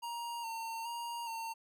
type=tone with vibrato; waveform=square; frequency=925 Hz; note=A#5; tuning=14 cents flat; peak=-39 dBFS; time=0.02-1.54 s; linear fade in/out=20 ms; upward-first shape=square; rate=1.2 Hz; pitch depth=30 cents each way; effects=none